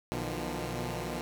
10% pulse tone cluster, 61.2 / 120.9 / 152.6 / 171.9 Hz, B1 / B2 / D#3 / F3, -15 / -36 / -33 / -27 cents, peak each -31 dBFS, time 0.12-1.21 s, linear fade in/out 0 ms, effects none

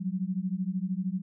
sine beating tone pair, 179.9 / 192.9 Hz, F#3 / G3, -48 / -28 cents, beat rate 13 Hz, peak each -31 dBFS, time 0-1.22 s, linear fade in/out 20 ms, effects none

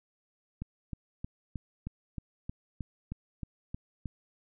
click train, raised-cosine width 5 ms, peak -24 dBFS, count 12, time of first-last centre 0.62-4.058 s, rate 3.2 Hz, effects none

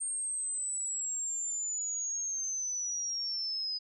sine linear sweep, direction down, 8640 to 4978 Hz, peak -32 dBFS, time 0-3.79 s, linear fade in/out 20 ms, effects none

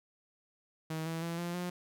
sawtooth tone with pitch steps, 159.2 / 163.68 / 168.28 / 173.01 / 177.87 Hz, D#3 / E3 / E3 / F3 / F3, +40 / -12 / +36 / -16 / +32 cents, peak -31 dBFS, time 0.9-1.7 s, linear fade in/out 5 ms, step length 160 ms, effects none

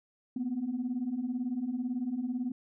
sine beating tone pair, 235.4 / 253.4 Hz, A#3 / B3, +17 / +45 cents, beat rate 18 Hz, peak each -35 / -31 dBFS, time 0.36-2.52 s, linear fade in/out 5 ms, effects tanh soft clip ceiling -25 dBFS

